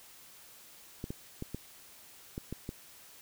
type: clicks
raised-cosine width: 3 ms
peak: -24 dBFS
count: 7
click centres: 1.041 / 1.105 / 1.424 / 1.546 / 2.379 / 2.526 / 2.691 s
effects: white hiss -55 dBFS RMS until 3.21 s